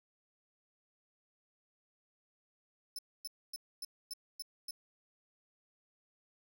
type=tone bursts; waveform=sawtooth; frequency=5274 Hz; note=E8; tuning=in tune; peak=-37 dBFS; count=7; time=2.96-4.709 s; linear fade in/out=2 ms; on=27 ms; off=260 ms; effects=none